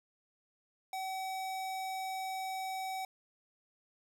square tone, 760 Hz, F#5, 46 cents sharp, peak -37 dBFS, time 0.93-3.05 s, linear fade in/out 2 ms, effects none

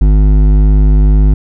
sine tone with hard clipping, 51 Hz, G#1, 31 cents flat, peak -6 dBFS, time 0.01-1.34 s, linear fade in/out 5 ms, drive 11 dB, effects none

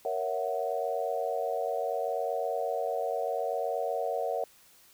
sine chord, F# dominant seventh, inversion first, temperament equal, 466.2 / 554.4 / 659.3 / 740 Hz, A#4 / C#5 / E5 / F#5, 0 / 0 / 0 / 0 cents, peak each -34 dBFS, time 0.05-4.44 s, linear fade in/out 2 ms, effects white hiss -59 dBFS RMS until 4.93 s

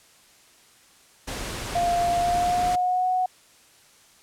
pink noise, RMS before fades -32 dBFS, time 1.27-2.76 s, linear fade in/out 10 ms
sine tone with pitch glide, 697 to 738 Hz, F5 to F#5, -4 to -5 cents, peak -20 dBFS, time 1.75-3.26 s, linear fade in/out 5 ms, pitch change +99 cents, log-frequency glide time 2.17-3.08 s
effects white hiss -55 dBFS RMS until 4.22 s + low-pass 10000 Hz 12 dB/octave

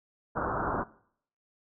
white low-pass noise, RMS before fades -31 dBFS, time 0.35-0.84 s, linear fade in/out 20 ms, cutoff 1500 Hz, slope 96 dB/octave, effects noise-tail reverb RT60 0.6 s tail -19 dB re dry

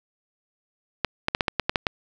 clicks, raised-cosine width 0.3 ms, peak -5 dBFS, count 9, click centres 1.047 / 1.284 / 1.349 / 1.408 / 1.482 / 1.597 / 1.695 / 1.758 / 1.868 s, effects none

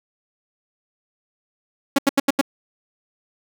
sawtooth tone bursts, 277.2 Hz, C#4, in tune, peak -9 dBFS, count 5, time 1.96-2.413 s, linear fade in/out 5 ms, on 25 ms, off 82 ms, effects none

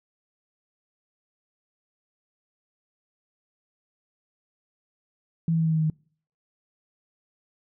sine tone with pitch steps, 164.81 / 163.29 / 161.79 / 160.3 / 158.83 / 157.37 / 155.92 Hz, E3 / E3 / E3 / E3 / D#3 / D#3 / D#3, 0 / -16 / -32 / -48 / +36 / +20 / +4 cents, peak -20 dBFS, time 5.48-5.9 s, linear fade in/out 2 ms, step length 60 ms, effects noise-tail reverb RT60 0.5 s tail -26 dB re dry

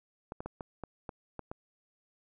clicks, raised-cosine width 1 ms, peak -25 dBFS, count 8, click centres 0.321 / 0.405 / 0.46 / 0.608 / 0.837 / 1.092 / 1.393 / 1.515 s, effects none

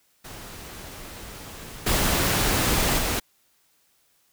pink noise with level steps, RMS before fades -40 / -22 / -25 dBFS, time 0.24-3.2 s, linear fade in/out 10 ms, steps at 1.86 / 2.98 s, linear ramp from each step 10 ms, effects white hiss -65 dBFS RMS until 4.32 s

